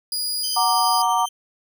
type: tone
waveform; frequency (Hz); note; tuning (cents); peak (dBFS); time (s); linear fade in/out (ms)
sawtooth; 4896; D#8; -29; -20; 0.12-1.02; 2
type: tone with tremolo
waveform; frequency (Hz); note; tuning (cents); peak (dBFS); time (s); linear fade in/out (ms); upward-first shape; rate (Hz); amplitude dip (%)
20% pulse; 3116; G7; -11; -23; 0.43-1.29; 10; triangle; 12; 50
type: chord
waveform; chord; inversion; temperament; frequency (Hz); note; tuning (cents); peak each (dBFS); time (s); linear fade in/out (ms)
sine; Gb augmented; none; equal; 740 / 932.3 / 1174.7; Gb5 / Bb5 / D6; 0 / 0 / 0; -22 / -20 / -22; 0.56-1.26; 10
effects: none